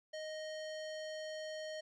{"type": "tone with low-pass filter", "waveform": "square", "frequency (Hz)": 622.3, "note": "D#5", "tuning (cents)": 0, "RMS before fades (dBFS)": -44, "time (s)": [0.13, 1.81], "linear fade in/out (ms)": 10, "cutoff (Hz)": 5200, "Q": 1.6, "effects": []}